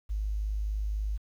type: tone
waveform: sine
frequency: 51.91 Hz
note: G#1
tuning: in tune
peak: -28 dBFS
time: 0.09-1.18 s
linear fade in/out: 20 ms
effects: 10-bit